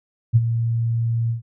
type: tone with ADSR envelope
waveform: sine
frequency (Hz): 115.7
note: A#2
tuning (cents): -13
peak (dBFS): -8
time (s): 0.33-1.42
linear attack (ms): 29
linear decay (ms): 37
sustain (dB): -10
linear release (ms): 120
effects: none